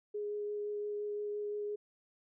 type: tone with vibrato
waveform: sine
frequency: 415.3 Hz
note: G#4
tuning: in tune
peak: -35 dBFS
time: 0.14-1.76 s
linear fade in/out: 10 ms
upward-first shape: sine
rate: 5.8 Hz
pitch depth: 8 cents each way
effects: none